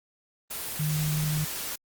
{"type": "tone in noise", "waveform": "sine", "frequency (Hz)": 152.9, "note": "D#3", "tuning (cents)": -30, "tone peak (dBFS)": -25, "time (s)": [0.79, 1.45], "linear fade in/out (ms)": 10, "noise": "white", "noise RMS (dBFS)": -34, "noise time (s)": [0.5, 1.76], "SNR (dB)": 6, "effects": ["Opus 24 kbps"]}